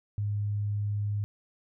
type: tone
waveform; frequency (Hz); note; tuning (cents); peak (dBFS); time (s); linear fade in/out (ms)
sine; 103.2; G#2; -10; -27; 0.18-1.24; 0
effects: none